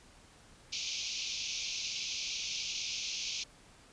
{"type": "band-pass noise", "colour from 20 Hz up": "white", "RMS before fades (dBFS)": -38, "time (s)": [0.72, 3.44], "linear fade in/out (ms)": 10, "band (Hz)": [2300, 6500], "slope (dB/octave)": 96, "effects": ["pink hiss -59 dBFS RMS until 3.92 s", "resampled to 22050 Hz"]}